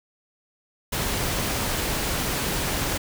pink noise, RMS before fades -26 dBFS, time 0.92-2.98 s, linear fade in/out 10 ms, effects none

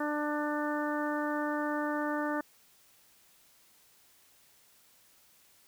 harmonic tone, 297.2 Hz, D4, 21 cents sharp, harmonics 1 / 2 / 3 / 4 / 5 / 6, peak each -33 / -36 / -38 / -39 / -40 / -41 dBFS, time 0-2.41 s, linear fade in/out 5 ms, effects white hiss -63 dBFS RMS until 5.67 s

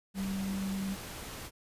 sine tone in noise, 194.1 Hz, G3, 17 cents flat, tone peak -32 dBFS, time 0.14-0.97 s, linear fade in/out 50 ms, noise pink, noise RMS -43 dBFS, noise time 0.14-1.51 s, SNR +8 dB, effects resampled to 32000 Hz

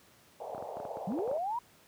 pink band-pass noise, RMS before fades -41 dBFS, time 0.4-1.38 s, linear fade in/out 2 ms, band 470 to 850 Hz, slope 48 dB/octave
clicks, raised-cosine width 1 ms, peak -28 dBFS, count 11, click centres 0.548 / 0.58 / 0.625 / 0.77 / 0.801 / 0.852 / 0.971 / 1.121 / 1.189 / 1.277 / 1.314 s
sine linear sweep, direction up, 164.7 to 987.8 Hz, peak -31 dBFS, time 1.07-1.59 s, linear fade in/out 5 ms
effects pink hiss -61 dBFS RMS until 1.87 s + high-pass 100 Hz 12 dB/octave

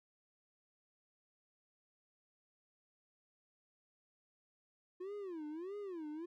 triangle tone with vibrato, 352 Hz, F4, 14 cents sharp, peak -40 dBFS, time 5-6.26 s, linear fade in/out 10 ms, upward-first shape sine, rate 1.6 Hz, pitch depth 280 cents each way, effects none

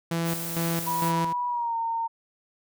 sawtooth tone with tremolo, 167.1 Hz, E3, 24 cents sharp, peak -21 dBFS, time 0.11-1.33 s, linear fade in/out 5 ms, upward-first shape square, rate 2.2 Hz, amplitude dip 65%
blue noise, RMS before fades -34 dBFS, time 0.24-1.13 s, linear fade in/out 50 ms
sine tone with pitch glide, 976 to 915.9 Hz, B5 to A#5, -21 to -31 cents, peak -25 dBFS, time 0.86-2.08 s, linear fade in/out 20 ms, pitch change -110 cents, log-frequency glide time 1.48-1.76 s
effects none

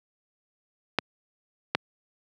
clicks, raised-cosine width 0.3 ms, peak -5 dBFS, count 2, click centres 0.987 / 1.75 s, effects high-pass 150 Hz 12 dB/octave

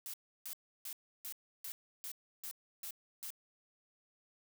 blue noise bursts, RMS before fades -44 dBFS, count 9, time 0.06-3.304 s, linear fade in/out 0 ms, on 76 ms, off 320 ms, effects none

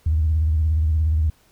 sine tone with vibrato, 78.4 Hz, D#2, 14 cents sharp, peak -15 dBFS, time 0.06-1.3 s, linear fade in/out 5 ms, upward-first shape sine, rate 17 Hz, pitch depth 94 cents each way, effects tanh soft clip ceiling -11 dBFS + pink hiss -58 dBFS RMS until 1.51 s

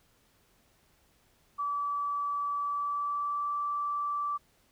sine tone with pitch glide, 1152 to 1164 Hz, D6 to D6, -34 to -16 cents, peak -29 dBFS, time 1.58-4.38 s, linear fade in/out 20 ms, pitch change +18 cents, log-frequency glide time 2.58-3.54 s, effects pink hiss -67 dBFS RMS until 4.71 s

